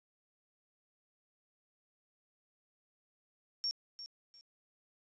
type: tone with echo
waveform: sine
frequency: 5510 Hz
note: F8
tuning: 24 cents flat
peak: -32 dBFS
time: 3.64-3.71 s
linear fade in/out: 0 ms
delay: 350 ms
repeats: 2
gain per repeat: -12 dB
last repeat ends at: 4.41 s
effects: resampled to 16000 Hz + 12-bit